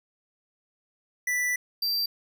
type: tone pair in turn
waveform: square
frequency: 1975.5 / 4699 Hz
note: B6 / D8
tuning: 0 / 0 cents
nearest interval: octave + minor third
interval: 1500 cents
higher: second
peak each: -25 dBFS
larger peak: neither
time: 1.27-1.56 / 1.82-2.06 s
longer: first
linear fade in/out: 5 ms
effects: none